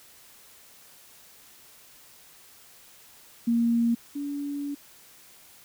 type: tone pair in turn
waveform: sine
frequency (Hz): 233.5 / 285.7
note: A#3 / D4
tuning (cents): +3 / -48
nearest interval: minor third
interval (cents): 349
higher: second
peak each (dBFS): -20 / -29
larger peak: first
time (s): 3.47-3.95 / 4.15-4.75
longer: second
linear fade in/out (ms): 10
effects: white hiss -53 dBFS RMS until 5.64 s